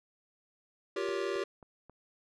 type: chord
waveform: square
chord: G half-diminished seventh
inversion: third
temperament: just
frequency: 352.8 / 392 / 470.4 / 564.5 Hz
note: F4 / G4 / Bb4 / Db5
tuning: +18 / 0 / +16 / +31 cents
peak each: -39 / -35 / -40 / -40 dBFS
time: 0.96-1.44 s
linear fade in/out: 5 ms
type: click train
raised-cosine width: 1 ms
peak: -38 dBFS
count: 4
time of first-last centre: 1.09-1.896 s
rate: 3.72 Hz
effects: low-pass 5000 Hz 12 dB/octave